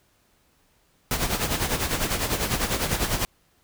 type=noise with tremolo; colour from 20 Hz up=pink; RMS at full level=-23 dBFS; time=1.11-3.25 s; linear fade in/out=0 ms; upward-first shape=sine; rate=10 Hz; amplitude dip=65%; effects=pink hiss -64 dBFS RMS until 3.63 s